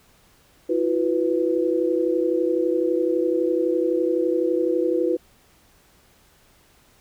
sine chord, E suspended second, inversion none, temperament equal with one note detuned, 329.6 / 361.5 / 493.9 Hz, E4 / F#4 / B4, 0 / -40 / 0 cents, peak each -23 dBFS, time 0.69-5.17 s, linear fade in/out 10 ms, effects pink hiss -57 dBFS RMS until 7 s

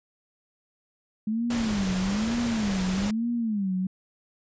sine tone with vibrato, 210 Hz, G#3, 19 cents sharp, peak -24 dBFS, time 1.27-3.87 s, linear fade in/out 5 ms, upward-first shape sine, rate 1.1 Hz, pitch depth 220 cents each way
pink noise, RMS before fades -33 dBFS, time 1.5-3.11 s, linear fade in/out 5 ms
effects resampled to 16000 Hz

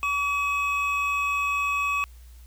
triangle tone pair together, 1137.7 / 2554 Hz, C#6 / D#7, +45 / +45 cents, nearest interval octave + major second, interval 1400 cents, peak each -24 dBFS, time 0.03-2.04 s, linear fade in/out 0 ms, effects added 60 Hz sine -44 dBFS peak until 2.46 s + white hiss -59 dBFS RMS until 2.46 s

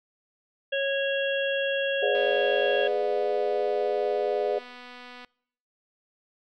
harmonic tone, 550 Hz, C#5, 14 cents flat, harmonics 1 / 3 / 5 / 6, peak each -26 / -31 / -33 / -34 dBFS, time 0.72-2.88 s, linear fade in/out 10 ms
sine chord, G# diminished seventh, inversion none, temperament just, 415.3 / 498.4 / 598 / 717.6 Hz, G#4 / B4 / D5 / F5, 0 / +16 / +31 / +47 cents, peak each -27 / -29 / -29 / -33 dBFS, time 2.02-4.59 s, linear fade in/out 10 ms
click train, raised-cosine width 0.3 ms, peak -29 dBFS, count 766, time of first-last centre 2.15-5.247 s, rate 247 Hz
effects noise-tail reverb RT60 0.7 s tail -25 dB re dry

